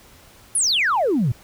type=exponential sweep; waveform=sine; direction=down; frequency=11200 to 106.6 Hz; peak=-15 dBFS; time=0.55-1.32 s; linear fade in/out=5 ms; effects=tanh soft clip ceiling -13 dBFS + pink hiss -49 dBFS RMS until 1.43 s